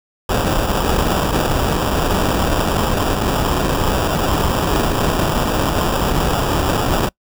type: noise with sample-and-hold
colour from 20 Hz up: pink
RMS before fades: -17 dBFS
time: 0.29-7.09 s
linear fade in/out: 5 ms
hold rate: 2100 Hz
effects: noise-tail reverb RT60 0.1 s tail -25 dB re dry